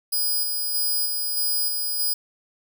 5% pulse tone with tremolo, 4950 Hz, D#8, 10 cents flat, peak -14 dBFS, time 0.12-2.14 s, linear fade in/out 10 ms, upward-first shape square, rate 1.6 Hz, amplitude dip 30%, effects none

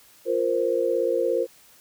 sine chord, F suspended fourth, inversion none, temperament equal, 349.2 / 466.2 / 523.3 Hz, F4 / Bb4 / C5, 0 / 0 / 0 cents, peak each -27 / -24 / -24 dBFS, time 0.25-1.47 s, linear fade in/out 50 ms, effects white hiss -54 dBFS RMS until 1.8 s

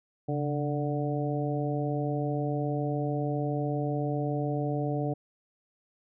harmonic tone with a mistuned harmonic, 147.3 Hz, D3, 6 cents sharp, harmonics 1 / 2 / 3 / 4 / 5, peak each -30 / -33 / -35 / -36 / -37 dBFS, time 0.28-5.14 s, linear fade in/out 10 ms, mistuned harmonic 1, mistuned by -81 cents, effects none

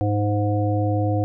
harmonic tone, 103.7 Hz, G#2, 2 cents flat, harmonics 1 / 3 / 5 / 7, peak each -20 / -25 / -27 / -28 dBFS, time 0.01-1.24 s, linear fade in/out 0 ms, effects none

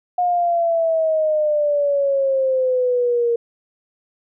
sine exponential sweep, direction down, 720 to 466.2 Hz, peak -15 dBFS, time 0.18-3.36 s, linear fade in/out 5 ms, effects none

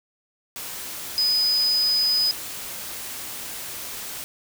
sine tone in noise, 5000 Hz, D#8, 8 cents sharp, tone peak -18 dBFS, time 1.18-2.31 s, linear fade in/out 0 ms, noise white, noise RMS -34 dBFS, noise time 0.56-4.24 s, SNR +13 dB, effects none

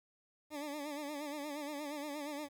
20% pulse tone with vibrato, 292.9 Hz, D4, 5 cents flat, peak -35 dBFS, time 0.5-2.49 s, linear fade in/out 50 ms, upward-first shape sine, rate 8.5 Hz, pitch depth 76 cents each way, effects 11-bit

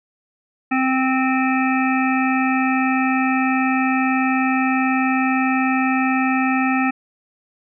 harmonic tone with a mistuned harmonic, 261.6 Hz, C4, in tune, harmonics 1 / 3 / 5 / 7 / 9 / 10, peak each -18 / -23 / -25 / -26 / -28 / -28 dBFS, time 0.71-6.91 s, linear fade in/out 10 ms, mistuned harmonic 10, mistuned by -25 cents, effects none

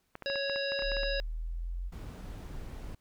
clicks, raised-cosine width 0.5 ms, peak -26 dBFS, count 12, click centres 0.154 / 0.223 / 0.3 / 0.357 / 0.497 / 0.56 / 0.72 / 0.792 / 0.822 / 0.918 / 0.968 / 1.033 s
harmonic tone, 554.4 Hz, C#5, in tune, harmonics 1 / 3 / 5 / 7 / 9, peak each -33 / -37 / -40 / -39 / -40 dBFS, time 0.26-1.2 s, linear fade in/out 0 ms
sine exponential sweep, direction up, 35.92 to 45.06 Hz, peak -33 dBFS, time 0.81-1.92 s, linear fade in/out 50 ms
brown noise, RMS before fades -42 dBFS, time 1.92-2.95 s, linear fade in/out 5 ms
effects pink hiss -75 dBFS RMS until 3 s

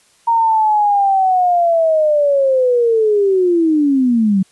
sine linear sweep, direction down, 932 to 185 Hz, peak -10 dBFS, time 0.27-4.43 s, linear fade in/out 10 ms, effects white hiss -53 dBFS RMS until 4.51 s + resampled to 24000 Hz

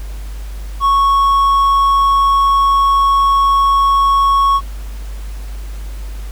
triangle tone, 1106 Hz, C#6, 4 cents flat, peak -7 dBFS, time 0.8-4.61 s, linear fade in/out 50 ms, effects added 50 Hz sine -23 dBFS peak until 6.31 s + pink hiss -40 dBFS RMS until 6.31 s

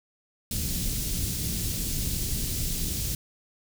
pink band-stop noise, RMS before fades -29 dBFS, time 0.51-3.15 s, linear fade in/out 2 ms, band 200 to 4900 Hz, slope 12 dB/octave, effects none

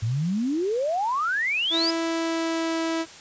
sine exponential sweep, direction up, 103.83 to 5130 Hz, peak -22 dBFS, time 0.02-1.91 s, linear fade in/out 10 ms
sawtooth tone with pitch glide, 329.9 to 327.1 Hz, E4 to E4, +1 to -13 cents, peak -20 dBFS, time 1.7-3.06 s, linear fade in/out 50 ms, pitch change -14 cents, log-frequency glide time 2.03-2.81 s
effects white hiss -44 dBFS RMS until 3.2 s + resampled to 16000 Hz

